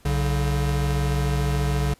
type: tone pair together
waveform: square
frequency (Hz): 63 / 142.33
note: B1 / C#3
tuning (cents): +35 / +46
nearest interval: octave + major second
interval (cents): 1411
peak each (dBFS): -24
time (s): 0.05-1.94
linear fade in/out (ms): 5
effects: pink hiss -56 dBFS RMS until 1.99 s + resampled to 32000 Hz